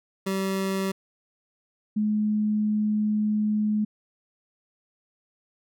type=tone pair in turn; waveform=25% pulse / sine; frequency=192.5 / 212 Hz; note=G3 / G#3; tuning=-31 / +36 cents; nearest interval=major second; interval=167 cents; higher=second; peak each=-21 / -21 dBFS; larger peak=neither; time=0.26-0.92 / 1.96-3.85 s; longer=second; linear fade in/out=10 ms; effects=none